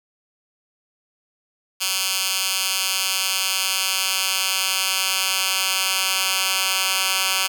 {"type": "tone with high-pass filter sweep", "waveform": "10% pulse", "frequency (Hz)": 189.9, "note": "F#3", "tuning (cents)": 45, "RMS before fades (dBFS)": -22, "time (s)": [1.8, 7.48], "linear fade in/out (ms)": 20, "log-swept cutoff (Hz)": [3300, 2200], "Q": 0.86, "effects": []}